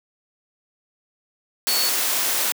sine tone in noise, 4435 Hz, C#8, in tune, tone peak -22 dBFS, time 1.68-1.89 s, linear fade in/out 0 ms, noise white, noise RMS -22 dBFS, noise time 1.67-2.52 s, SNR -3 dB, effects high-pass 300 Hz 12 dB/octave

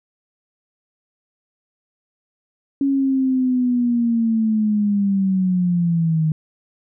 sine linear sweep, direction down, 278 to 154.8 Hz, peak -15 dBFS, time 2.81-6.32 s, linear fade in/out 2 ms, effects none

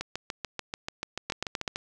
two click trains, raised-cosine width 0.2 ms, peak -15 / -12 dBFS, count 13 / 4, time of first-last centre 0.01-1.759 / 1.3-1.678 s, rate 6.86 / 7.94 Hz, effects none

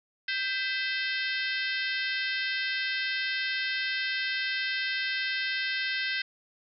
harmonic tone with a mistuned harmonic, 523.3 Hz, C5, in tune, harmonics 3 / 4 / 5 / 6 / 7 / 8 / 9 / 10, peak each -32 / -34 / -36 / -38 / -39 / -40 / -41 / -42 dBFS, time 0.28-6.22 s, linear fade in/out 5 ms, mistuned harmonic 4, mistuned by -69 cents, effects none

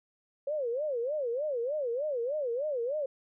sine tone with vibrato, 534 Hz, C5, 35 cents sharp, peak -29 dBFS, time 0.47-3.06 s, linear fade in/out 5 ms, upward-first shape sine, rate 3.3 Hz, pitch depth 250 cents each way, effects none

